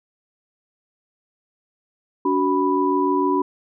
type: tone cluster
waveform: sine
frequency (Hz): 286.5 / 373.1 / 988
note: D4 / F#4 / B5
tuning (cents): -43 / +14 / 0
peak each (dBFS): -21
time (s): 2.25-3.42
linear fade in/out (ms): 5
effects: none